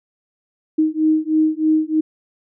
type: beating tone pair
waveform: sine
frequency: 311.1 / 314.3 Hz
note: D#4 / D#4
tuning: 0 / +18 cents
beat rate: 3.2 Hz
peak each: -17 dBFS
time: 0.78-2.01 s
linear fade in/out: 10 ms
effects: none